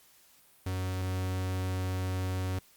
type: tone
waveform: 45% pulse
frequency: 93 Hz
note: F#2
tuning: 9 cents sharp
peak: -30 dBFS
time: 0.66-2.59 s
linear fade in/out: 5 ms
effects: white hiss -61 dBFS RMS until 2.76 s + Opus 48 kbps